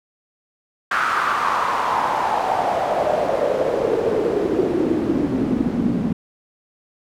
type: noise with band-pass filter sweep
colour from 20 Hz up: pink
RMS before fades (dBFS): -20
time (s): 0.91-6.13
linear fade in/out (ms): 5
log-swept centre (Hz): 1400 to 210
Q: 4.6
effects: none